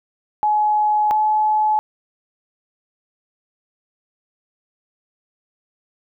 sine tone pair in turn, 846 / 855.8 Hz, G#5 / A5, +32 / -48 cents, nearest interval unison, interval 20 cents, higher second, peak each -14 dBFS, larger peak neither, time 0.43-1.11 / 1.11-1.79 s, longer neither, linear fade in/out 0 ms, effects none

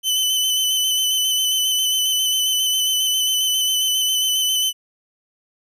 sawtooth tone with vibrato, 3028 Hz, F#7, 39 cents sharp, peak -14 dBFS, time 0.03-4.73 s, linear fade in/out 50 ms, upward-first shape square, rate 7.4 Hz, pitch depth 21 cents each way, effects none

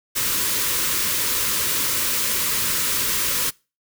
white band-stop noise, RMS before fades -22 dBFS, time 0.15-3.51 s, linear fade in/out 20 ms, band 580 to 910 Hz, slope 96 dB/octave, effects noise-tail reverb RT60 0.3 s tail -24 dB re dry

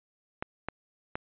clicks, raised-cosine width 0.5 ms, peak -17 dBFS, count 3, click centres 0.425 / 0.686 / 1.155 s, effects resampled to 8000 Hz

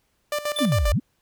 sawtooth tone with tremolo, 592 Hz, D5, 14 cents sharp, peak -19 dBFS, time 0.32-0.92 s, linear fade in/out 2 ms, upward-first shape square, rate 7.5 Hz, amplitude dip 75%
square tone with exponential decay, 3520 Hz, A7, in tune, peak -24 dBFS, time 0.56-0.87 s, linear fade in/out 5 ms, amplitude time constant 67 ms
sine exponential two-way sweep, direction down then up, 313.4 to 42.45 to 313.4 Hz, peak -18 dBFS, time 0.6-1 s, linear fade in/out 20 ms, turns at 0.9 s
effects pink hiss -69 dBFS RMS until 1.21 s

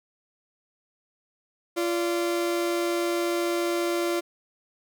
40% pulse tone pair together, 344.9 / 580 Hz, F4 / D5, -22 / -22 cents, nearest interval major sixth, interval 900 cents, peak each -24 / -30 dBFS, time 1.76-4.21 s, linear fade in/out 20 ms, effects none

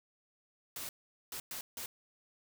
white noise bursts at uneven times, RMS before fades -42 dBFS, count 4, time 0.76-0.89 / 1.32-1.4 / 1.51-1.61 / 1.77-1.86 s, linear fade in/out 2 ms, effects none

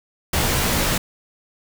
pink noise with comb filter, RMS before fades -20 dBFS, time 0.33-0.98 s, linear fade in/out 5 ms, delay 19 ms, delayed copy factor -0.75, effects none

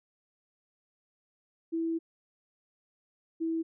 sine tone pair in turn, 328.9 / 326.6 Hz, E4 / E4, -4 / -16 cents, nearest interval unison, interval 12 cents, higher first, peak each -28 / -28 dBFS, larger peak neither, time 1.72-1.99 / 3.4-3.63 s, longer first, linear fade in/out 20 ms, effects none

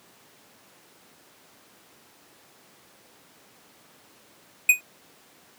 square tone with exponential decay, 2489 Hz, D#7, in tune, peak -10 dBFS, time 4.69-4.81 s, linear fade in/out 5 ms, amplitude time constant 24 ms, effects pink hiss -55 dBFS RMS until 5.58 s + high-pass 200 Hz 12 dB/octave

